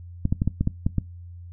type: clicks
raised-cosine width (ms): 5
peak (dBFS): -9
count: 8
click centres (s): 0.254 / 0.325 / 0.419 / 0.476 / 0.61 / 0.674 / 0.865 / 0.983
effects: noise-tail reverb RT60 0.2 s tail -21 dB re dry + added 87 Hz sine -38 dBFS peak until 1.52 s